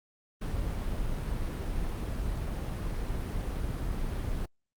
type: noise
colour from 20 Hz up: brown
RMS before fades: -32 dBFS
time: 0.41-4.46 s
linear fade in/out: 10 ms
effects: Opus 32 kbps